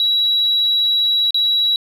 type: tone with dropouts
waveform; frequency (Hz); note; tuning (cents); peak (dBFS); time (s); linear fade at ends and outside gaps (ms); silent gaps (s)
sine; 3895; B7; -25; -12; 0-1.76; 1; 1.307-1.344
effects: tanh soft clip ceiling -9 dBFS